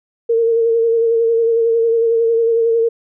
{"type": "tone with vibrato", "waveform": "sine", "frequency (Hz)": 458.8, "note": "A#4", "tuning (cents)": -28, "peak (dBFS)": -11, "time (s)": [0.29, 2.89], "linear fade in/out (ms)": 10, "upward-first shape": "sine", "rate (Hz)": 11, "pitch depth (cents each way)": 29, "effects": []}